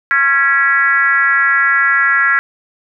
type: tone with frequency modulation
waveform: sine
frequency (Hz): 1661.2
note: G#6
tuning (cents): 0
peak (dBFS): -9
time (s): 0.11-2.39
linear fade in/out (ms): 0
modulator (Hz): 289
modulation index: 1.2
effects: none